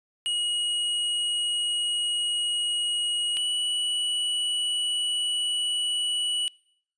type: tone pair in turn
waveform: square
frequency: 2897 / 2944 Hz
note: F#7 / F#7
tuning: -37 / -9 cents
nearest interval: unison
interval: 28 cents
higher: second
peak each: -25 dBFS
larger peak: neither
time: 0.26-3.37 / 3.37-6.48 s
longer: neither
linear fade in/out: 0 ms
effects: noise-tail reverb RT60 0.7 s tail -26 dB re dry + resampled to 22050 Hz